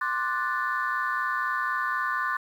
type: chord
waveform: sine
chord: D dominant seventh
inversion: third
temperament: equal with one note detuned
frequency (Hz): 1050.7 / 1174.7 / 1480 / 1760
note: C6 / D6 / F#6 / A6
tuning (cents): +7 / 0 / 0 / 0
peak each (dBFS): -30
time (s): 0.01-2.37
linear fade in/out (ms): 5
effects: tanh soft clip ceiling -17 dBFS + 9-bit